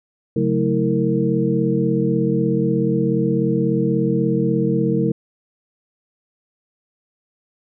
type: tone cluster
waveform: sine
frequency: 137.1 / 180.9 / 217.5 / 323.7 / 460.3 Hz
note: C#3 / F#3 / A3 / E4 / A#4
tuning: -19 / -39 / -20 / -31 / -22 cents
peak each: -22 dBFS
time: 0.36-5.12 s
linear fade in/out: 5 ms
effects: none